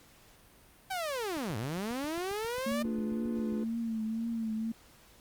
sawtooth linear two-way sweep, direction down then up, 784 to 99.9 to 606 Hz, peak -29 dBFS, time 0.9-2.83 s, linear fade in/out 10 ms, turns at 1.57 s
click train, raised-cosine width 5 ms, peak -37 dBFS, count 17, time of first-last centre 1.37-3.526 s, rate 7.42 Hz
sine tone with vibrato, 225.2 Hz, A3, 40 cents sharp, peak -31 dBFS, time 2.66-4.72 s, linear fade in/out 5 ms, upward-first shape triangle, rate 2 Hz, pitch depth 60 cents each way
triangle chord, D diminished seventh, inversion none, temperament equal, 293.7 / 349.2 / 415.3 / 493.9 Hz, D4 / F4 / Ab4 / Cb5, 0 / 0 / 0 / 0 cents, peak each -40 / -38 / -44 / -43 dBFS, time 2.84-3.64 s, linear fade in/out 5 ms
effects pink hiss -59 dBFS RMS until 5.2 s + Opus 48 kbps

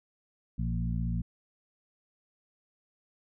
harmonic tone with a mistuned harmonic, 57.5 Hz, A#1, 23 cents flat, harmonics 1 / 2 / 3 / 4, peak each -32 / -33 / -34 / -39 dBFS, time 0.58-1.22 s, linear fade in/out 10 ms, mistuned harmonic 2, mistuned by +39 cents, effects none

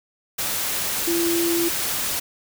sine tone in noise, 339 Hz, E4, 49 cents sharp, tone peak -20 dBFS, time 1.07-1.69 s, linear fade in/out 10 ms, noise white, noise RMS -25 dBFS, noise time 0.38-2.2 s, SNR +2 dB, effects none

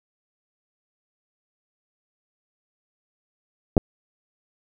clicks, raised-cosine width 2 ms, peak -4 dBFS, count 2, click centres 3.768 / 3.778 s, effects none

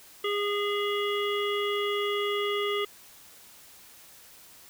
harmonic tone with a mistuned harmonic, 410 Hz, G#4, 22 cents flat, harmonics 1 / 3 / 5 / 7 / 8, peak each -28 / -33 / -35 / -36 / -37 dBFS, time 0.24-2.85 s, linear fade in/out 5 ms, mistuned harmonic 8, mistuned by +39 cents, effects white hiss -52 dBFS RMS until 4.69 s

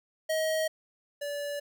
square tone pair in turn, 633 / 577.1 Hz, D#5 / D5, +30 / -30 cents, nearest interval major second, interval 160 cents, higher first, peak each -27 / -33 dBFS, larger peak first, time 0.29-0.68 / 1.21-1.6 s, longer neither, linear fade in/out 10 ms, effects none

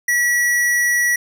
square tone, 1935 Hz, B6, 36 cents flat, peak -15 dBFS, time 0.08-1.16 s, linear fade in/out 5 ms, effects none

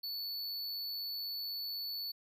square tone, 4452 Hz, C#8, 7 cents sharp, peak -38 dBFS, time 0.03-2.12 s, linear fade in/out 10 ms, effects none

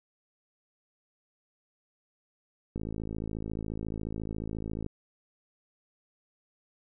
click train, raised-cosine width 3 ms, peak -23 dBFS, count 115, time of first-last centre 2.76-4.863 s, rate 54.2 Hz, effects none

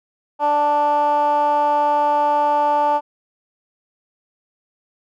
15% pulse tone with band-pass filter, 293.7 Hz, D4, in tune, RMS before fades -17 dBFS, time 0.39-3.01 s, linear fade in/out 50 ms, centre 800 Hz, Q 6, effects none

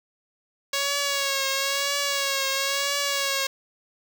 5% pulse tone with vibrato, 554.4 Hz, C#5, in tune, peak -12 dBFS, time 0.73-3.47 s, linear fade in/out 5 ms, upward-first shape triangle, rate 1 Hz, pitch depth 48 cents each way, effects none

